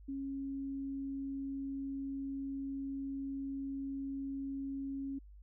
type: tone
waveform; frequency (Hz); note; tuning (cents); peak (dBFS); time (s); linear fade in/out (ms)
sine; 273.4; C#4; -24; -37; 0.08-5.19; 10
effects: added 50 Hz sine -52 dBFS peak until 5.42 s

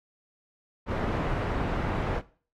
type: low-pass noise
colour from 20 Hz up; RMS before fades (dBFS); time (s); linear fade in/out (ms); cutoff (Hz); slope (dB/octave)
pink; -29; 0.86-2.22; 50; 1400; 12
effects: noise-tail reverb RT60 0.4 s tail -18 dB re dry + AAC 48 kbps

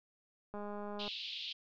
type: click train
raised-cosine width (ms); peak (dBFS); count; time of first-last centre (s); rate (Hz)
1; -31; 112; 0.54-1.079; 206
type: band-pass noise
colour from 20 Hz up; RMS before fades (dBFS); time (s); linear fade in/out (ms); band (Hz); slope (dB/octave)
pink; -43; 0.99-1.53; 10; 2800 to 4300; 48
effects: none

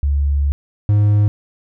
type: tone pair in turn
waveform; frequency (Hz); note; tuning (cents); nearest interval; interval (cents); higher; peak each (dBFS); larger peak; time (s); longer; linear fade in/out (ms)
sine / triangle; 71 / 103.91; C#2 / G#2; +42 / +1; perfect fifth; 659; second; -13 / -8; second; 0.03-0.52 / 0.89-1.28; first; 0
effects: none

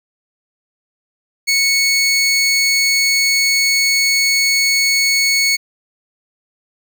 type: tone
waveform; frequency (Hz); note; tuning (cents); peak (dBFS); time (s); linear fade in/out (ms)
20% pulse; 2210; C#7; -6; -7; 1.47-5.57; 20
effects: none

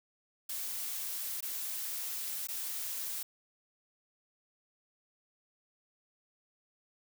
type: noise with dropouts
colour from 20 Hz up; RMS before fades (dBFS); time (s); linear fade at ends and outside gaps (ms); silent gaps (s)
blue; -38; 0.49-3.23; 5; 1.407-1.425 / 2.472-2.485
effects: none

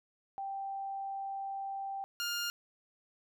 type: tone pair in turn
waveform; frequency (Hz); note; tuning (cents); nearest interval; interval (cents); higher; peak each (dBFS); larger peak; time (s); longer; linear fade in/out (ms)
sine / 15% pulse; 784 / 1408.7; G5 / F6; 0 / +15; minor seventh; 1015; second; -36 / -27; second; 0.38-2.04 / 2.2-2.5; first; 0
effects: none

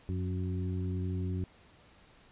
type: harmonic tone with a mistuned harmonic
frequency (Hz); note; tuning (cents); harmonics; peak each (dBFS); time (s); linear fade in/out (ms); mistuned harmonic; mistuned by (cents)
92.2; F#2; -6; 1 / 2 / 3 / 4; -32 / -38 / -42 / -44; 0.09-1.44; 0; 2; -29
effects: pink hiss -60 dBFS RMS until 2.31 s + resampled to 8000 Hz

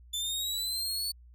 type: linear sweep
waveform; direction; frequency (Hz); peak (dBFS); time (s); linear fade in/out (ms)
sawtooth; up; 3501 to 4479; -28; 0.13-1.12; 10
effects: added 60 Hz sine -51 dBFS peak until 1.34 s

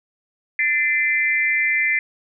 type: tone with amplitude modulation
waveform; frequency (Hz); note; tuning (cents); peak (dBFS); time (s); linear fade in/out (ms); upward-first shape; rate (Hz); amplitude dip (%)
sine; 2064; C7; -24; -12; 0.59-1.99; 2; sine; 294; 100
effects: none

